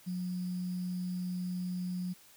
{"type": "tone with sample-and-hold", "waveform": "sine", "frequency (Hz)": 180.7, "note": "F#3", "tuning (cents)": -41, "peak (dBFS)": -33, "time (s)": [0.06, 2.14], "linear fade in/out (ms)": 20, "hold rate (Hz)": 4900, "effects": ["white hiss -59 dBFS RMS until 2.36 s"]}